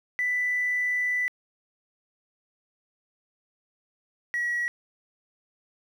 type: tone pair in turn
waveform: triangle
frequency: 1985 / 1920.7 Hz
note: B6 / B6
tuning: +8 / -49 cents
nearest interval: minor second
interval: 57 cents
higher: first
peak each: -20 / -22 dBFS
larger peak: first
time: 0.19-1.28 / 4.34-4.68 s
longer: first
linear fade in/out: 0 ms
effects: tanh soft clip ceiling -21 dBFS + 10-bit